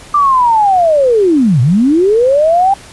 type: linear two-way sweep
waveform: sine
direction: down then up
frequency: 1193 to 112.7 to 803 Hz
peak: -6 dBFS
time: 0.14-2.74 s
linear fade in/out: 5 ms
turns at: 1.61 s
effects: pink hiss -35 dBFS RMS until 2.92 s + resampled to 24000 Hz